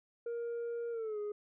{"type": "tone with pitch glide", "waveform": "sine", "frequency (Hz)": [469.7, 416], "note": ["A#4", "G#4"], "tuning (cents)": [13, 3], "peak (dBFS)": -33, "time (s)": [0.26, 1.32], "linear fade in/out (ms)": 5, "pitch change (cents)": -210, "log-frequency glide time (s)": [0.91, 1.19], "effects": ["tanh soft clip ceiling -35 dBFS"]}